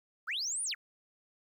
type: linear two-way sweep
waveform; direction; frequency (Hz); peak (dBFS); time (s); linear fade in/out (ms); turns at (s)
sine; up then down; 1139 to 9760 to 1139; -31; 0.27-0.75; 20; 0.63
effects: tanh soft clip ceiling -29 dBFS + 11-bit